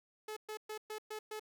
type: tone bursts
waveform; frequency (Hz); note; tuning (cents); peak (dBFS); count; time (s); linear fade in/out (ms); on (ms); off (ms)
sawtooth; 429.6; A4; -41; -37; 6; 0.28-1.396; 5; 86; 120
effects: none